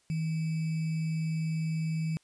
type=tone with sample-and-hold; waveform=sine; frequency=160 Hz; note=D#3; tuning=49 cents sharp; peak=-28 dBFS; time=0.1-2.17 s; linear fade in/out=0 ms; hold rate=2450 Hz; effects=white hiss -68 dBFS RMS until 2.23 s + resampled to 22050 Hz